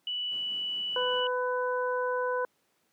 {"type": "tone", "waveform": "sine", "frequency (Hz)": 2960, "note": "F#7", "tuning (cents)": 0, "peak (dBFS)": -30, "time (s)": [0.07, 1.27], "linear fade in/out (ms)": 2}
{"type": "noise with tremolo", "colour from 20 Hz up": "brown", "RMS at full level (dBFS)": -47, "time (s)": [0.31, 1.21], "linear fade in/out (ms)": 10, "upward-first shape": "triangle", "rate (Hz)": 5, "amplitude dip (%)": 40}
{"type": "harmonic tone", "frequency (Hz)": 500, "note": "B4", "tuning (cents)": 21, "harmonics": [1, 2, 3], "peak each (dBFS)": [-29, -32, -35], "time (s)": [0.96, 2.45], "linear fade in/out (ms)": 2}
{"effects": ["pink hiss -72 dBFS RMS until 2.92 s", "high-pass 200 Hz 12 dB/octave"]}